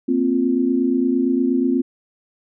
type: chord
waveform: sine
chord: Bb suspended second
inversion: none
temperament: equal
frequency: 233.1 / 261.6 / 349.2 Hz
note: Bb3 / C4 / F4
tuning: 0 / 0 / 0 cents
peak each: -23 / -17 / -22 dBFS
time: 0.08-1.82 s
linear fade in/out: 10 ms
effects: none